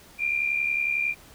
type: tone pair together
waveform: sine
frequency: 2379 / 2450 Hz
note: D7 / D#7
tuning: +22 / -27 cents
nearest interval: minor second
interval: 51 cents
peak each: -24 / -29 dBFS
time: 0.18-1.15 s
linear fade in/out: 50 ms
effects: pink hiss -51 dBFS RMS until 1.34 s